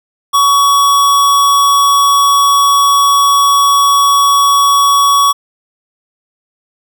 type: tone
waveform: square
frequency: 1125 Hz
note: C#6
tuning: 25 cents sharp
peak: -7 dBFS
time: 0.33-5.33 s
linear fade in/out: 20 ms
effects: none